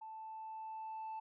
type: tone with level ramp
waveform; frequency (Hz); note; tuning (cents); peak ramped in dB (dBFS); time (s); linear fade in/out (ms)
sine; 880; A5; 0; -46 to -39; 0.01-1.2; 10
effects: tanh soft clip ceiling -40 dBFS